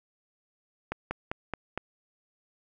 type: slowing click train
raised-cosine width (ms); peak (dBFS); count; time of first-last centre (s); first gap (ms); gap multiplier
0.5; -16; 5; 0.92-1.776; 190; 1.08
effects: none